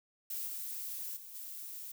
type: noise with level steps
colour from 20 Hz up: violet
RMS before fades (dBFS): -39 / -41 / -50 / -45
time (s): 0.3-1.92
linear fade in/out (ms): 5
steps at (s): 0.47 / 1.16 / 1.34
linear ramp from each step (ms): 10
effects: none